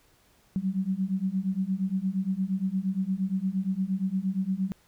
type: beating tone pair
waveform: sine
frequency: 185.4 / 194 Hz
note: F#3 / G3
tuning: +4 / -18 cents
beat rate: 8.6 Hz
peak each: -29 / -28 dBFS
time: 0.56-4.72 s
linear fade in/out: 0 ms
effects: pink hiss -63 dBFS RMS until 4.87 s